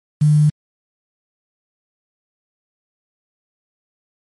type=tone with quantisation; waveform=sine; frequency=150.4 Hz; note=D3; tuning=42 cents sharp; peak=-9 dBFS; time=0.21-0.5 s; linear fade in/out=10 ms; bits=6; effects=MP3 48 kbps